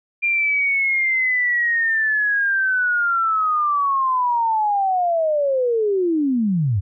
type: linear sweep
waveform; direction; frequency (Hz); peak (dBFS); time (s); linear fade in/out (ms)
sine; down; 2397 to 87.31; -16; 0.22-6.81; 20
effects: none